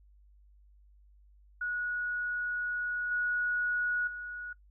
sine tone with level steps, 1459 Hz, F#6, 25 cents flat, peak -31 / -28 / -38 dBFS, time 1.61-4.53 s, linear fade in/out 5 ms, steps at 3.11 / 4.07 s, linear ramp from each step 5 ms, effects noise-tail reverb RT60 0.1 s tail -21 dB re dry + added 50 Hz sine -57 dBFS peak until 4.7 s

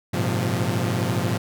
sawtooth tone cluster, 101.8 / 114.2 / 128.5 / 175 Hz, G#2 / A#2 / C3 / F3, -34 / -35 / -31 / +4 cents, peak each -23 dBFS, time 0.13-1.38 s, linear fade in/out 10 ms, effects none

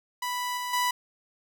sawtooth tone with level steps, 987.8 Hz, B5, in tune, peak -25 / -27 / -20 dBFS, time 0.22-0.91 s, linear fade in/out 5 ms, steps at 0.57 / 0.73 s, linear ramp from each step 5 ms, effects none

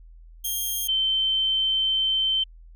5% pulse / sine tone pair in turn, 3215 / 3096 Hz, G7 / G7, +43 / -22 cents, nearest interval minor second, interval 65 cents, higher first, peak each -17 / -20 dBFS, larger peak first, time 0.44-0.88 / 0.88-2.44 s, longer second, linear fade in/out 10 ms, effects added 41 Hz sine -44 dBFS peak until 2.75 s

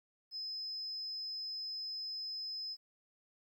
sine tone, 5100 Hz, D#8, 42 cents sharp, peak -38 dBFS, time 0.31-2.77 s, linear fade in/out 50 ms, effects tanh soft clip ceiling -34 dBFS + 12-bit

